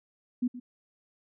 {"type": "tone with echo", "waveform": "sine", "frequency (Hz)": 246.9, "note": "B3", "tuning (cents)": 0, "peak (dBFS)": -24, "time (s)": [0.42, 0.48], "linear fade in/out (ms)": 10, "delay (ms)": 120, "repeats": 1, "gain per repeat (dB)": -14, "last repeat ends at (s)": 0.6, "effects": []}